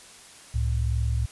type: tone pair together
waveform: sine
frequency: 67.57 / 109.8 Hz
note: C#2 / A2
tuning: -44 / -3 cents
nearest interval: minor sixth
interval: 841 cents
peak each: -24 / -26 dBFS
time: 0.54-1.26 s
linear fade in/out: 10 ms
effects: white hiss -48 dBFS RMS until 1.31 s + resampled to 24000 Hz